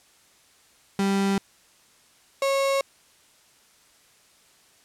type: tone pair in turn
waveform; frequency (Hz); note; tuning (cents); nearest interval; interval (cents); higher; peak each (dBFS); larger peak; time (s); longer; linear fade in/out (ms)
35% pulse; 196.6 / 547.6; G3 / C#5; +5 / -21; octave + tritone; 1774; second; -19; neither; 0.99-1.38 / 2.42-2.81; neither; 2
effects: white hiss -58 dBFS RMS until 4.84 s + low-pass 10000 Hz 12 dB/octave